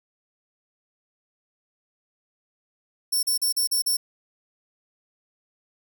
5% pulse tone bursts, 5430 Hz, F8, 50 cents flat, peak -15 dBFS, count 6, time 3.12-3.97 s, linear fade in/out 10 ms, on 110 ms, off 38 ms, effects none

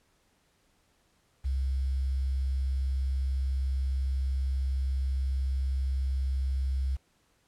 sine tone with quantisation, 66.4 Hz, C2, 26 cents sharp, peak -26 dBFS, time 1.44-6.97 s, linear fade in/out 20 ms, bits 9, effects pink hiss -69 dBFS RMS until 7.47 s + low-pass 11000 Hz 12 dB/octave

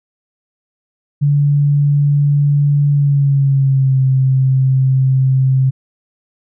sine tone with pitch glide, 144.1 to 132.14 Hz, D3 to C3, -33 to +17 cents, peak -9 dBFS, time 1.21-5.71 s, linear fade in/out 20 ms, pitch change -150 cents, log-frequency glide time 2.9-4 s, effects none

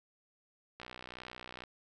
click train, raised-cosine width 0.3 ms, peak -29 dBFS, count 53, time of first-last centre 0.8-1.637 s, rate 62.1 Hz, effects none

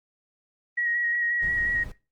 sine tone with vibrato, 1900 Hz, A#6, 33 cents sharp, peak -23 dBFS, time 0.77-1.84 s, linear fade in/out 10 ms, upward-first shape square, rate 5.6 Hz, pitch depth 16 cents each way
brown noise, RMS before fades -38 dBFS, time 1.42-1.92 s, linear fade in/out 5 ms
effects noise-tail reverb RT60 0.3 s tail -20 dB re dry + Opus 24 kbps

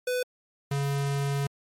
square tone pair in turn, 498.9 / 140.3 Hz, B4 / C#3, +17 / +21 cents, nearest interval octave + minor seventh, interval 2196 cents, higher first, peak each -26 dBFS, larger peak neither, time 0.07-0.23 / 0.71-1.47 s, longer second, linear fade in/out 5 ms, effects MP3 64 kbps

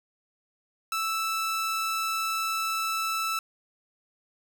sawtooth tone, 1318.5 Hz, E6, in tune, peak -23 dBFS, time 0.92-3.39 s, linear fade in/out 2 ms, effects none

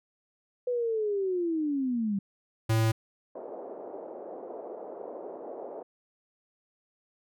sine linear sweep, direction down, 500 to 191.9 Hz, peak -26 dBFS, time 0.67-2.19 s, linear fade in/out 5 ms
square tone, 111.8 Hz, A2, 28 cents sharp, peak -23 dBFS, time 2.69-2.92 s, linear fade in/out 10 ms
pink band-pass noise, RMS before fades -41 dBFS, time 3.35-5.83 s, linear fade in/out 5 ms, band 390 to 670 Hz, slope 24 dB/octave
effects none

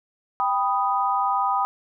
sine chord, G augmented, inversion none, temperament equal with one note detuned, 789.4 / 987.8 / 1244.5 Hz, G5 / B5 / D#6, +12 / 0 / 0 cents, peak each -24 dBFS, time 0.4-1.65 s, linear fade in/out 0 ms, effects none

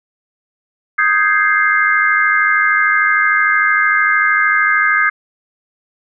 sine chord, Ab major seventh, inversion second, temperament equal, 1244.5 / 1568 / 1661.2 / 2093 Hz, Eb6 / G6 / Ab6 / C7, 0 / 0 / 0 / 0 cents, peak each -16 dBFS, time 0.98-5.1 s, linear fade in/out 10 ms, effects none

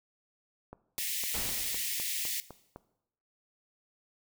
click train, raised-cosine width 1 ms, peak -30 dBFS, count 9, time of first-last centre 0.73-2.76 s, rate 3.94 Hz
white high-pass noise, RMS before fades -34 dBFS, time 0.98-2.4 s, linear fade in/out 0 ms, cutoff 1800 Hz, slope 96 dB/octave
pink noise with exponential decay, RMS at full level -37 dBFS, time 1.34-2.22 s, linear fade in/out 5 ms, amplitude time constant 190 ms
effects noise-tail reverb RT60 0.8 s tail -17 dB re dry

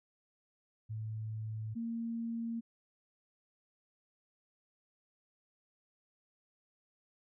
sine tone pair in turn, 109.4 / 230.4 Hz, A2 / A#3, -9 / -20 cents, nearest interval octave + minor second, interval 1289 cents, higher second, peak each -37 / -35 dBFS, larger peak second, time 0.89-1.75 / 1.75-2.61 s, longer neither, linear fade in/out 20 ms, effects none

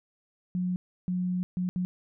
sine tone bursts at uneven times, 181 Hz, F#3, 38 cents flat, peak -26 dBFS, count 4, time 0.55-0.76 / 1.08-1.43 / 1.57-1.69 / 1.76-1.85 s, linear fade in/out 0 ms, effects none

